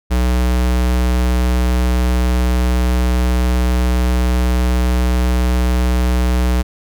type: tone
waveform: square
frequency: 61.74 Hz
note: B1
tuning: in tune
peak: -13 dBFS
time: 0.1-6.63 s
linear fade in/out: 20 ms
effects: none